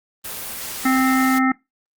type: noise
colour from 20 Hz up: white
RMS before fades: -30 dBFS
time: 0.24-1.39 s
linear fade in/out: 10 ms
type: harmonic tone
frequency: 261.6 Hz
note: C4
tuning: in tune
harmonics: 1 / 3 / 5 / 7 / 8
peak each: -16 / -24 / -22 / -26 / -27 dBFS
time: 0.85-1.52 s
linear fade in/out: 5 ms
effects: noise-tail reverb RT60 0.2 s tail -21 dB re dry + Opus 32 kbps